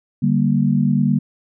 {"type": "chord", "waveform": "sine", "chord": "G minor", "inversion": "second", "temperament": "just", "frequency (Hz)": [147, 196, 235.2], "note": ["D3", "G3", "Bb3"], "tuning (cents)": [2, 0, 16], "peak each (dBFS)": -18, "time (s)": [0.22, 1.19], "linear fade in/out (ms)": 10, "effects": []}